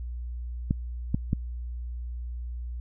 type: clicks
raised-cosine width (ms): 5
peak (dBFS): -11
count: 3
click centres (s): 0.709 / 1.145 / 1.331
effects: added 60 Hz sine -32 dBFS peak until 2.8 s